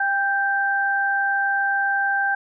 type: tone pair together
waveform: sine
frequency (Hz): 794.9 / 1568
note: G5 / G6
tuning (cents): +24 / 0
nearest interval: octave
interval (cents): 1176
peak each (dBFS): -23 / -20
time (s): 0-2.35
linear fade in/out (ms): 5
effects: none